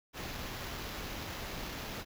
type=noise with sample-and-hold; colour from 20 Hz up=pink; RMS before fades=-41 dBFS; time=0.13-2.05 s; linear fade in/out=50 ms; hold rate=8820 Hz; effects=none